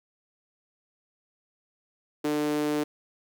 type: tone with high-pass filter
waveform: sawtooth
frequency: 149.4 Hz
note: D3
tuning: 30 cents sharp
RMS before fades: -27 dBFS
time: 2.24-2.84 s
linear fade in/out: 10 ms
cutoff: 350 Hz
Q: 8.4
effects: none